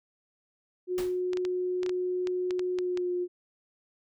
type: tone with pitch glide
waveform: sine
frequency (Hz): 363.3 to 356.9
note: F#4 to F4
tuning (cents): -32 to +38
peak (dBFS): -27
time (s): 0.87-3.28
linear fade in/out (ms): 50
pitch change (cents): -30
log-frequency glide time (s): 2.74-3.12
type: noise with exponential decay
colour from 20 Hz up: pink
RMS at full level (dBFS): -35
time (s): 0.98-1.21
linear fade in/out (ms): 0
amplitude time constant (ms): 48
type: clicks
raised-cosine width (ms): 0.2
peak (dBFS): -21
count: 11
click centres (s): 1.333 / 1.372 / 1.451 / 1.832 / 1.863 / 1.894 / 2.272 / 2.508 / 2.594 / 2.787 / 2.974
effects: none